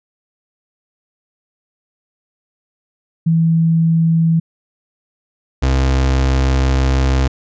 sine / 35% pulse tone pair in turn, 164 / 66.09 Hz, E3 / C2, -9 / +18 cents, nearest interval octave + major third, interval 1573 cents, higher first, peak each -10 dBFS, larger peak neither, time 3.26-4.4 / 5.62-7.28 s, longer second, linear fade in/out 10 ms, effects resampled to 16000 Hz

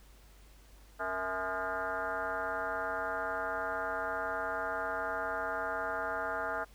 sine tone with frequency modulation, 1034 Hz, C6, 21 cents flat, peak -32 dBFS, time 0.99-6.65 s, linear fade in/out 20 ms, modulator 190 Hz, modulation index 2.9, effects added 50 Hz sine -55 dBFS peak until 6.74 s + pink hiss -62 dBFS RMS until 6.74 s

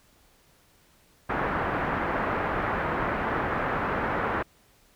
white low-pass noise, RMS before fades -28 dBFS, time 1.29-4.43 s, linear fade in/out 10 ms, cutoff 1600 Hz, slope 24 dB/octave, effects pink hiss -61 dBFS RMS until 4.95 s

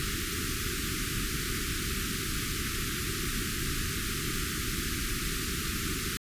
pink band-stop noise, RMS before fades -32 dBFS, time 0-6.17 s, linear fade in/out 0 ms, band 410 to 1200 Hz, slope 96 dB/octave, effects resampled to 32000 Hz

